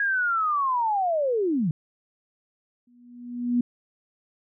sine linear sweep, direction down, 1661.2 to 141.7 Hz, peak -21 dBFS, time 0-1.71 s, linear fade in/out 2 ms
sine tone with exponential growth, 242.7 Hz, B3, 30 cents flat, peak -17 dBFS, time 2.87-3.61 s, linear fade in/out 5 ms, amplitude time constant 160 ms
effects none

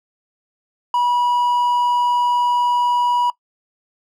triangle tone, 972 Hz, B5, 28 cents flat, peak -13 dBFS, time 0.94-3.3 s, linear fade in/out 2 ms, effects noise-tail reverb RT60 0.1 s tail -20 dB re dry

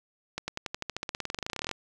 accelerating click train, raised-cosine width 0.2 ms, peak -15 dBFS, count 27, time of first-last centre 0.38-1.713 s, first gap 100 ms, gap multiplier 0.94, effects none

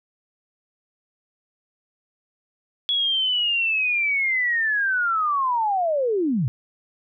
sine linear sweep, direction down, 3383 to 107.6 Hz, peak -19 dBFS, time 2.89-6.48 s, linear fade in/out 0 ms, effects none

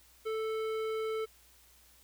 triangle tone with hard clipping, 440 Hz, A4, in tune, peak -34 dBFS, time 0.25-1.26 s, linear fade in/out 20 ms, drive 17 dB, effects added 60 Hz sine -66 dBFS peak until 2.03 s + white hiss -62 dBFS RMS until 2.03 s

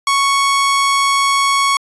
sawtooth tone, 1108.7 Hz, C#6, in tune, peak -8 dBFS, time 0.07-1.77 s, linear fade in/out 2 ms, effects resampled to 24000 Hz

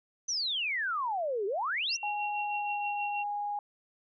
sine exponential two-way sweep, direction down then up, 6200 to 378.8 to 6200 Hz, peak -29 dBFS, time 0.28-1.97 s, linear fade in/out 10 ms, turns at 1.46 s
sine tone with tremolo, 2737 Hz, F7, 36 cents flat, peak -33 dBFS, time 1.88-3.24 s, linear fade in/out 20 ms, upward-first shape triangle, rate 6.3 Hz, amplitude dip 70%
sine tone with pitch glide, 830.6 to 823 Hz, G#5 to G#5, 0 to -16 cents, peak -31 dBFS, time 2.03-3.59 s, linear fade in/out 2 ms, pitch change -16 cents, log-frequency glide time 2.41-2.86 s
effects none

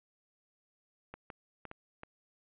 clicks, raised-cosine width 0.5 ms, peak -29 dBFS, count 5, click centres 1.14 / 1.302 / 1.653 / 1.714 / 2.034 s, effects resampled to 8000 Hz

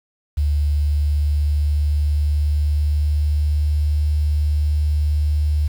sine tone with pitch glide, 73.42 to 74.88 Hz, D2 to D2, 0 to +34 cents, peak -15 dBFS, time 0.37-5.68 s, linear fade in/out 10 ms, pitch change +34 cents, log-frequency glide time 0.65-4.08 s, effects 7-bit

